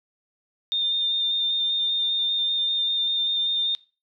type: tone with vibrato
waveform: sine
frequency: 3626 Hz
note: A#7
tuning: 49 cents flat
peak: -21 dBFS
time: 0.72-3.75 s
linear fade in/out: 0 ms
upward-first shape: square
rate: 5.1 Hz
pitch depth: 11 cents each way
effects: noise-tail reverb RT60 0.3 s tail -18 dB re dry